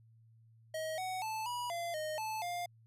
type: tone with pitch steps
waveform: square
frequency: 633 / 746 / 876 / 972 / 686 / 618 / 872 / 703 Hz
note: D#5 / F#5 / A5 / B5 / F5 / D#5 / A5 / F5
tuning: +30 / +14 / -8 / -28 / -31 / -12 / -16 / +11 cents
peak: -37 dBFS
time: 0.74-2.66 s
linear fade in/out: 5 ms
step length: 240 ms
effects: added 113 Hz sine -60 dBFS peak until 2.86 s + resampled to 32000 Hz